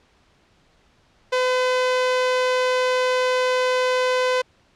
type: tone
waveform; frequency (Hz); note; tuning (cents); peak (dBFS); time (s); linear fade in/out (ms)
sawtooth; 507; B4; +45; -14; 1.32-4.42; 10
effects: pink hiss -59 dBFS RMS until 4.75 s + low-pass 5000 Hz 12 dB/octave